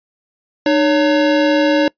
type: tone pair together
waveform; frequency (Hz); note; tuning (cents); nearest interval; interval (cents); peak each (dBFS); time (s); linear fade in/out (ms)
square; 303.4 / 560.6; D#4 / C#5; -44 / +19; major seventh; 1063; -14 / -15; 0.66-1.88; 2
effects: noise-tail reverb RT60 0.1 s tail -24 dB re dry + resampled to 11025 Hz